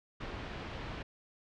pink low-pass noise, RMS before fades -42 dBFS, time 0.2-1.03 s, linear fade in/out 10 ms, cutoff 3300 Hz, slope 12 dB/octave, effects low-pass 5000 Hz 12 dB/octave

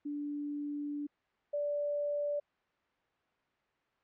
sine tone pair in turn, 291.4 / 582.8 Hz, D4 / D5, -13 / -13 cents, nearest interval octave, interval 1200 cents, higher second, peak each -35 / -31 dBFS, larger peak second, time 0.05-1.07 / 1.53-2.4 s, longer first, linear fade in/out 10 ms, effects white hiss -74 dBFS RMS until 4.03 s + low-pass 2000 Hz 12 dB/octave

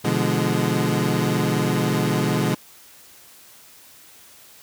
25% pulse chord, B diminished seventh, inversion none, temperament equal with one note detuned, 123.47 / 146.83 / 170.43 / 207.7 Hz, B2 / D3 / F3 / Ab3, 0 / 0 / -42 / 0 cents, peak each -21 dBFS, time 0.04-2.55 s, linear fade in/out 10 ms, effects white hiss -48 dBFS RMS until 4.62 s + high-pass 60 Hz 12 dB/octave

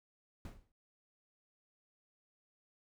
brown noise with exponential decay, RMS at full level -41 dBFS, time 0.45-0.72 s, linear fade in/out 2 ms, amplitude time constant 57 ms, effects none

